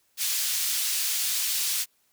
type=high-pass noise; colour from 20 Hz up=pink; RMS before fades=-27 dBFS; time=0.17-1.86 s; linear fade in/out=50 ms; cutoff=3900 Hz; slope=12 dB/octave; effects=white hiss -68 dBFS RMS until 2.12 s